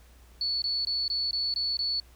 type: tone bursts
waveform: sine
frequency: 4435 Hz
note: C#8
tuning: in tune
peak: -26 dBFS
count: 7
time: 0.41-2 s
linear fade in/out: 2 ms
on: 210 ms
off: 20 ms
effects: added 60 Hz sine -52 dBFS peak until 2.15 s + pink hiss -60 dBFS RMS until 2.15 s